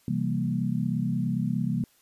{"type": "chord", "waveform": "sine", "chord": "C dominant seventh", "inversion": "none", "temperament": "equal with one note detuned", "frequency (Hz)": [130.81, 166.54, 196, 233.1], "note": ["C3", "E3", "G3", "Bb3"], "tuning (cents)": [0, 18, 0, 0], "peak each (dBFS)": -30, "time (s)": [0.08, 1.84], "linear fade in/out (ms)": 2, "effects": ["white hiss -63 dBFS RMS until 2.01 s", "resampled to 32000 Hz"]}